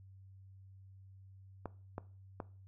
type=clicks; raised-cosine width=1 ms; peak=-26 dBFS; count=3; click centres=1.657 / 1.981 / 2.402 s; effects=noise-tail reverb RT60 0.4 s tail -19 dB re dry + added 96 Hz sine -54 dBFS peak until 2.67 s